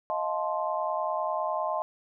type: chord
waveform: sine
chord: F dominant seventh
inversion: third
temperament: just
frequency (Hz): 628.6 / 698.5 / 873.1 / 1047.7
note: Eb5 / F5 / A5 / C6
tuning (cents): +18 / 0 / -14 / +2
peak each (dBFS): -31 / -34 / -33 / -32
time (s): 0.1-1.82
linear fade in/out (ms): 0
effects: none